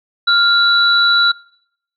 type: tone pair together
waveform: sine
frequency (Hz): 1396.9 / 3943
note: F6 / B7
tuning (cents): 0 / -4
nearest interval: octave + tritone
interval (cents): 1796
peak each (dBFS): -12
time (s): 0.27-1.32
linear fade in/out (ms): 10
effects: noise-tail reverb RT60 0.7 s tail -23 dB re dry